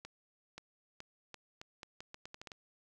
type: accelerating click train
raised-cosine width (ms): 0.2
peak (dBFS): -29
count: 13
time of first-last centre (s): 0.05-2.518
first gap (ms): 530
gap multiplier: 0.8
effects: none